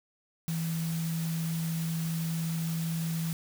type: tone in noise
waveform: sine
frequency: 163.7 Hz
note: E3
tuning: 12 cents flat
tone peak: -29 dBFS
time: 0.48-3.33 s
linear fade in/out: 0 ms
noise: white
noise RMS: -42 dBFS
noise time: 0.48-3.33 s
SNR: +10 dB
effects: none